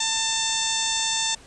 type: harmonic tone with a mistuned harmonic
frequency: 894 Hz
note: A5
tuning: 27 cents sharp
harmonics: 1 / 2 / 3 / 4 / 5 / 6 / 7 / 8 / 9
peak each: -32 / -34 / -34 / -27 / -33 / -33 / -30 / -30 / -32 dBFS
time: 0-1.35 s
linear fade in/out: 5 ms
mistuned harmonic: 5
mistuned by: -15 cents
effects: pink hiss -49 dBFS RMS until 1.46 s + resampled to 22050 Hz